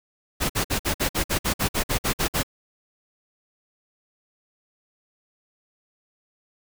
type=noise bursts; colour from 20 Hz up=pink; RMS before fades=-23 dBFS; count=14; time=0.4-2.433 s; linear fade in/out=20 ms; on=96 ms; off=53 ms; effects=none